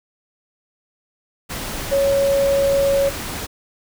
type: tone in noise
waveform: sine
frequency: 554.4 Hz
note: C#5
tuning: in tune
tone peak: -14 dBFS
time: 1.91-3.1 s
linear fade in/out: 20 ms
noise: pink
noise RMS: -28 dBFS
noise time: 1.49-3.47 s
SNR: +11 dB
effects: none